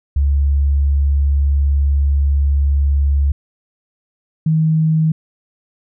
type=tone pair in turn; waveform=sine; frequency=70.4 / 158.36 Hz; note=C#2 / D#3; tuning=+27 / +31 cents; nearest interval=octave + major second; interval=1404 cents; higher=second; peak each=-11 dBFS; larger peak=neither; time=0.16-3.32 / 4.46-5.12 s; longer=first; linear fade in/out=5 ms; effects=none